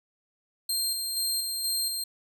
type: tone with tremolo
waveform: 20% pulse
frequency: 4186 Hz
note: C8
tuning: in tune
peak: -20 dBFS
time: 0.69-2.04 s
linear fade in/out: 5 ms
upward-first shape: square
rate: 2.1 Hz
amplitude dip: 35%
effects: none